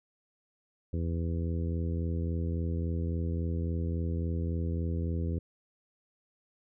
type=harmonic tone; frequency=83.6 Hz; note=E2; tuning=25 cents sharp; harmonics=1 / 2 / 3 / 4 / 5 / 6; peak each=-30 / -36 / -40 / -42 / -44 / -46 dBFS; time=0.93-5.39 s; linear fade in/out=5 ms; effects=none